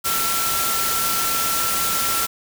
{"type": "tone in noise", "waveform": "sine", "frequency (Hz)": 1348, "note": "E6", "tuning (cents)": 38, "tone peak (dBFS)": -25, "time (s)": [0.04, 2.27], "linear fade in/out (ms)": 20, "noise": "white", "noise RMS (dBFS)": -22, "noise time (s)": [0.04, 2.27], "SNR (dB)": -6, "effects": []}